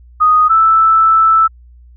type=tone pair in turn; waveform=sine; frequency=1244.5 / 1318.5 Hz; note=D#6 / E6; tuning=0 / 0 cents; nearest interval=minor second; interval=100 cents; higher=second; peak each=-6 dBFS; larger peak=neither; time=0.2-0.49 / 0.49-1.48 s; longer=second; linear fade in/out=20 ms; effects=added 60 Hz sine -38 dBFS peak until 1.96 s

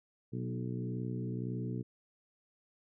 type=harmonic tone with a mistuned harmonic; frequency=61.74 Hz; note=B1; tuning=in tune; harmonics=2 / 3 / 4 / 5 / 6 / 7; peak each=-37 / -41 / -43 / -45 / -47 / -48 dBFS; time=0.32-1.83 s; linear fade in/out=20 ms; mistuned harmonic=4; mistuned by=-19 cents; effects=none

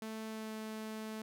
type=tone with pitch glide; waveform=sawtooth; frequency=220 to 218.1 Hz; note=A3 to A3; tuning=0 to -15 cents; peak=-37 dBFS; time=0.02-1.22 s; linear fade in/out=2 ms; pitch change=-15 cents; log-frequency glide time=0.27-0.53 s; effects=none

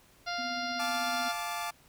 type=harmonic tone; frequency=698.5 Hz; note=F5; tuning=in tune; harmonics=1 / 2 / 3 / 4 / 5 / 6 / 7 / 8; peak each=-36 / -37 / -42 / -45 / -46 / -42 / -43 / -45 dBFS; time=0.26-1.33 s; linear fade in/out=20 ms
type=tone with tremolo; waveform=sine; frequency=250.6 Hz; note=B3; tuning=25 cents sharp; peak=-39 dBFS; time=0.38-1.29 s; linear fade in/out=10 ms; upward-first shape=sine; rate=16 Hz; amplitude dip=50%
type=chord; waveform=sawtooth; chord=D minor; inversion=first; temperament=equal with one note detuned; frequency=698.5 / 870.9 / 1174.7 Hz; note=F5 / A5 / D6; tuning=0 / -18 / 0 cents; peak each=-34 dBFS; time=0.79-1.71 s; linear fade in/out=10 ms
effects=pink hiss -61 dBFS RMS until 1.88 s

